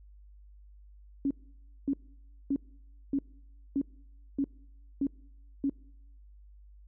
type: tone bursts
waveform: sine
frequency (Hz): 277.2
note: C#4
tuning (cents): 0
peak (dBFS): -25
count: 8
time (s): 1.25-5.696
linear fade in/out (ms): 2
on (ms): 57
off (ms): 570
effects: noise-tail reverb RT60 1.0 s tail -26 dB re dry + added 50 Hz sine -51 dBFS peak until 6.87 s